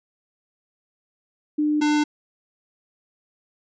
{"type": "tone pair in turn", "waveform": ["sine", "square"], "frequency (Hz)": [300, 298.8], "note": ["D4", "D4"], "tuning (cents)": [37, 30], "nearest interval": "unison", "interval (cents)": 7, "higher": "first", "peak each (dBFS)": -18, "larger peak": "neither", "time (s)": [[1.58, 1.81], [1.81, 2.04]], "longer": "neither", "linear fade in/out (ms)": 10, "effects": ["resampled to 16000 Hz"]}